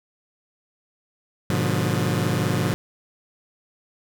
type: chord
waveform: sawtooth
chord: G# diminished seventh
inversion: none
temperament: just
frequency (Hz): 103.83 / 124.59 / 149.51 / 179.41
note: G#2 / B2 / D3 / F3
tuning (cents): 0 / +16 / +31 / +47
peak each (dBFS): -22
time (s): 1.5-2.74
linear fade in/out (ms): 0
effects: none